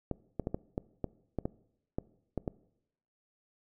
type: clicks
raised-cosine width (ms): 2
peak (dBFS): -19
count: 11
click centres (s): 0.113 / 0.397 / 0.471 / 0.545 / 0.779 / 1.043 / 1.387 / 1.455 / 1.985 / 2.377 / 2.478
effects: noise-tail reverb RT60 0.8 s tail -21 dB re dry